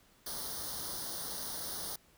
white noise with comb filter, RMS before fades -40 dBFS, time 0.26-1.96 s, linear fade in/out 5 ms, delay 0.2 ms, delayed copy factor +0.95, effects pink hiss -65 dBFS RMS until 2.17 s

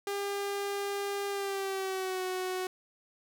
sawtooth tone with pitch glide, 401.3 to 370.1 Hz, G4 to F#4, +41 to 0 cents, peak -28 dBFS, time 0.07-2.67 s, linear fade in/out 2 ms, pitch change -141 cents, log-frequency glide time 1.29-2.23 s, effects none

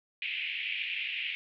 white band-pass noise, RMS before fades -35 dBFS, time 0.22-1.35 s, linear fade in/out 0 ms, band 2200 to 2900 Hz, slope 48 dB/octave, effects none

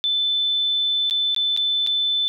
sine tone with dropouts, 3520 Hz, A7, in tune, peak -18 dBFS, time 0.04-2.28 s, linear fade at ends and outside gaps 0 ms, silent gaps 1.098-1.109 / 1.347-1.363 / 1.565-1.574 / 1.865-1.872 s, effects none

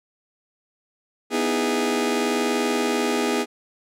sawtooth chord, E major seventh, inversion second, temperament just, 247.2 / 309 / 329.6 / 412 Hz, B3 / D#4 / E4 / G#4, +2 / -12 / 0 / -14 cents, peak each -21 / -25 / -25 / -20 dBFS, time 1.3-3.46 s, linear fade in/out 50 ms, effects low-pass 11000 Hz 12 dB/octave

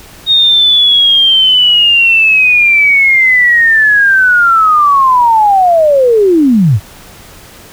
sine linear sweep, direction down, 3729 to 85.7 Hz, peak -4 dBFS, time 0.26-6.8 s, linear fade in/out 50 ms, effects pink hiss -35 dBFS RMS until 7.72 s

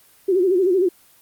sine tone with vibrato, 370 Hz, F#4, in tune, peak -14 dBFS, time 0.28-0.89 s, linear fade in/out 10 ms, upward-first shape sine, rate 13 Hz, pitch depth 110 cents each way, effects white hiss -53 dBFS RMS until 1.21 s + Opus 24 kbps

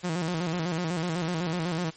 sawtooth tone with vibrato, 169.5 Hz, E3, 49 cents sharp, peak -23 dBFS, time 0.03-1.91 s, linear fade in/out 20 ms, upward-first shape square, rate 8 Hz, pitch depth 94 cents each way, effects white hiss -50 dBFS RMS until 1.96 s + MP3 32 kbps

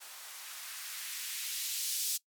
violet noise with band-pass filter sweep, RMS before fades -39 dBFS, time 0-2.18 s, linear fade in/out 20 ms, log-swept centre 680 to 5000 Hz, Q 0.96, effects noise-tail reverb RT60 0.1 s tail -20 dB re dry

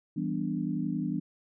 sine chord, E minor seventh, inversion none, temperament equal, 164.81 / 196 / 246.9 / 293.7 Hz, E3 / G3 / B3 / D4, 0 / 0 / 0 / 0 cents, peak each -34 dBFS, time 0.16-1.2 s, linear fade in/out 10 ms, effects none

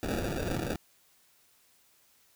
white noise with sample-and-hold, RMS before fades -33 dBFS, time 0.03-0.76 s, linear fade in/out 0 ms, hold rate 1050 Hz, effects white hiss -65 dBFS RMS until 2.35 s

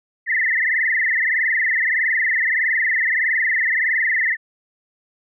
sine tone with frequency modulation, 1918 Hz, A#6, 49 cents sharp, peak -16 dBFS, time 0.26-4.37 s, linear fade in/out 50 ms, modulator 21.6 Hz, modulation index 7.2, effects none

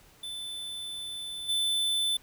square tone with level steps, 3520 Hz, A7, in tune, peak -36 / -26 dBFS, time 0.23-2.17 s, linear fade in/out 5 ms, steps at 1.48 s, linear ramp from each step 20 ms, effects pink hiss -58 dBFS RMS until 2.22 s

